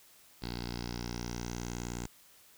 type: tone with low-pass filter sweep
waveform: 10% pulse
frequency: 59.4 Hz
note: A#1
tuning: 33 cents sharp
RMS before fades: -39 dBFS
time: 0.42-2.07 s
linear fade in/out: 5 ms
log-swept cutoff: 4500 to 7300 Hz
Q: 5.6
effects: white hiss -60 dBFS RMS until 2.57 s